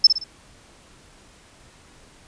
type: tone with echo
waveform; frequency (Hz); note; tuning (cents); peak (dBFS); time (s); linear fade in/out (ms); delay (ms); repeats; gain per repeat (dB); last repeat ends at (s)
sine; 5274; E8; 0; -6; 0.04-0.07; 5; 57; 3; -8; 0.241
effects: pink hiss -51 dBFS RMS until 2.27 s + resampled to 22050 Hz